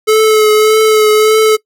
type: tone with vibrato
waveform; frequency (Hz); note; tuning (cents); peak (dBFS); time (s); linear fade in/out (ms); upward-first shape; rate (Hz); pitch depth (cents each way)
square; 431.8; A4; -33; -6; 0.07-1.57; 20; triangle; 1.7; 25
effects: noise-tail reverb RT60 0.1 s tail -22 dB re dry